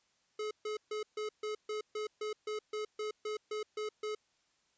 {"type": "tone bursts", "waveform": "square", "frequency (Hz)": 426.4, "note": "G#4", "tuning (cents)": 46, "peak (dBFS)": -36, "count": 15, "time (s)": [0.39, 4.15], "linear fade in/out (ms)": 5, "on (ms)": 120, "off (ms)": 140, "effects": ["white hiss -74 dBFS RMS until 4.77 s", "resampled to 16000 Hz"]}